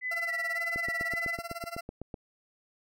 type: tone with vibrato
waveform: sine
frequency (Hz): 1983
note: B6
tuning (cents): +7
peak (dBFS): -30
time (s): 0.01-1.38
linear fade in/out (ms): 50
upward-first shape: square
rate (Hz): 1.8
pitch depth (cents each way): 22
type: tone with tremolo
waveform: 20% pulse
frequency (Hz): 680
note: F5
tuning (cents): -46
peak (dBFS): -29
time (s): 0.11-1.81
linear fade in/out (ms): 5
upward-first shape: sine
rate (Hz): 18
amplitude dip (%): 90
type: click train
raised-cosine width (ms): 2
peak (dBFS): -25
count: 12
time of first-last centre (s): 0.76-2.142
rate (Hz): 7.96
effects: none